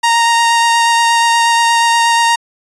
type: tone with vibrato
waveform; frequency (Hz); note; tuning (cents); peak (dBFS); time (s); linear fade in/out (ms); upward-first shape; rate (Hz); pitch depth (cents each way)
sawtooth; 930; A#5; -4; -5; 0.03-2.36; 10; sine; 8.4; 10
effects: resampled to 22050 Hz